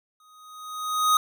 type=tone with exponential growth; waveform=square; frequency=1250 Hz; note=D#6; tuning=8 cents sharp; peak=-16 dBFS; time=0.2-1.17 s; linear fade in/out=2 ms; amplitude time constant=210 ms; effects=none